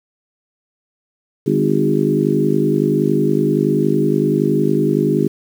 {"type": "harmonic tone with a mistuned harmonic", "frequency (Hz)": 50.7, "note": "G#1", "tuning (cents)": -41, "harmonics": [3, 4, 5, 6, 7, 8], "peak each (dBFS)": [-20, -20, -20, -20, -20, -20], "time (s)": [1.46, 5.28], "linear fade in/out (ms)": 10, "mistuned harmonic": 7, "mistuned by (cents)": 18, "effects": ["7-bit"]}